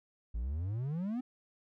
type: exponential sweep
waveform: triangle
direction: up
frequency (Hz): 51.91 to 261.6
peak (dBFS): -31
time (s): 0.34-1.21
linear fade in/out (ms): 10
effects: none